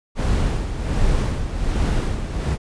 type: noise with tremolo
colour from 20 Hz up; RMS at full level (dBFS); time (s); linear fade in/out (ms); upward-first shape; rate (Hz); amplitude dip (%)
brown; -18; 0.15-2.58; 50; sine; 1.3; 60
effects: resampled to 22050 Hz